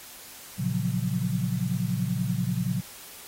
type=chord; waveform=sine; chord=Gb major seventh; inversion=first; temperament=equal; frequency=116.54 / 138.59 / 174.61 / 185 Hz; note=Bb2 / Db3 / F3 / Gb3; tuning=0 / 0 / 0 / 0 cents; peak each=-30 dBFS; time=0.58-2.81 s; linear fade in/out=20 ms; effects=white hiss -45 dBFS RMS until 3.27 s + AAC 48 kbps